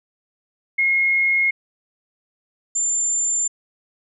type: tone pair in turn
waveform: sine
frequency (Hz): 2155 / 7217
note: C#7 / A8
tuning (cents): -49 / +43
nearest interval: octave + major sixth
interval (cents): 2092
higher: second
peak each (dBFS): -15 / -18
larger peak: first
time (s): 0.78-1.51 / 2.75-3.48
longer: neither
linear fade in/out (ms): 10
effects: none